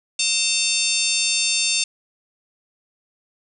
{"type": "harmonic tone with a mistuned harmonic", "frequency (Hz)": 900, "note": "A5", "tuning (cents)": 39, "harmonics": [3, 4, 5, 6, 7, 8, 9, 10], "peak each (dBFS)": [-24, -25, -26, -27, -27, -28, -29, -29], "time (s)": [0.19, 1.84], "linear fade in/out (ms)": 5, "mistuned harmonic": 10, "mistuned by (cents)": -19, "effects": []}